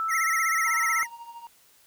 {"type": "tone", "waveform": "sine", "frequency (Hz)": 1318.5, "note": "E6", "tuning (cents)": 0, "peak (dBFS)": -25, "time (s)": [0, 1.03], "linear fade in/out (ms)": 0}
{"type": "tone with vibrato", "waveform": "square", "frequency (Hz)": 2001, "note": "B6", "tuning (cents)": 22, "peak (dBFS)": -25, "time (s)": [0.08, 1.07], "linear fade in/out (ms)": 50, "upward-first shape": "sine", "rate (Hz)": 16, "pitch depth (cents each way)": 130}
{"type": "tone with tremolo", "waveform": "triangle", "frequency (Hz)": 935, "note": "A#5", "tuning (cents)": 5, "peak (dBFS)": -35, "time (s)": [0.66, 1.47], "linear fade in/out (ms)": 0, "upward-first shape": "triangle", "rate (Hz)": 13, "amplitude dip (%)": 75}
{"effects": ["white hiss -59 dBFS RMS until 1.86 s"]}